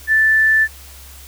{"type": "tone", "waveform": "sine", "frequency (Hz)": 1760, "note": "A6", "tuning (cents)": 0, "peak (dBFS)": -10, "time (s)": [0.07, 0.68], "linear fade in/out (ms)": 50, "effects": ["added 68 Hz sine -39 dBFS peak until 1.27 s", "white hiss -41 dBFS RMS until 1.27 s"]}